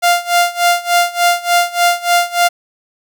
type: tone with tremolo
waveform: sawtooth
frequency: 698.5 Hz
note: F5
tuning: in tune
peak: -4 dBFS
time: 0.02-2.49 s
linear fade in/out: 20 ms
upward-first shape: sine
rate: 3.4 Hz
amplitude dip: 90%
effects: none